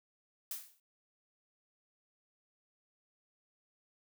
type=noise with exponential decay; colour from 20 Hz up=blue; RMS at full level=-37 dBFS; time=0.51-0.8 s; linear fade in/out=2 ms; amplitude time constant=63 ms; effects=none